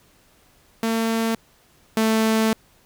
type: tone pair in turn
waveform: sawtooth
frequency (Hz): 226 / 221.1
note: A3 / A3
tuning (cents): +47 / +9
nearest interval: unison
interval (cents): 38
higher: first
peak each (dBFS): -16 / -13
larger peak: second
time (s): 0.83-1.35 / 1.97-2.53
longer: second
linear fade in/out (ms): 2
effects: pink hiss -57 dBFS RMS until 2.85 s